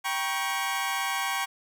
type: chord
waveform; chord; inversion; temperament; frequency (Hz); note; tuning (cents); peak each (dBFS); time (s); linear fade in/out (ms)
20% pulse; G diminished; none; equal with one note detuned; 784 / 952.5 / 1108.7; G5 / Bb5 / Db6; 0 / +37 / 0; -26 / -28 / -26; 0.04-1.46; 20
effects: none